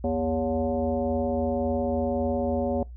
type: tone with frequency modulation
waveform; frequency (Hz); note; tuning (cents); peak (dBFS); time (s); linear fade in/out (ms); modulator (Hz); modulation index
sine; 401.8; G4; +43; -23; 0.04-2.83; 2; 160; 1.8
effects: noise-tail reverb RT60 0.2 s tail -23 dB re dry + added 60 Hz sine -38 dBFS peak until 2.96 s